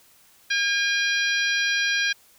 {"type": "harmonic tone", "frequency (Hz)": 809, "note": "G#5", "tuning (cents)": -46, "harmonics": [2, 3, 4, 5, 6, 7], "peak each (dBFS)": [-23, -27, -29, -31, -33, -34], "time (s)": [0.5, 2.13], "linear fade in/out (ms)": 10, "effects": ["white hiss -56 dBFS RMS until 2.38 s"]}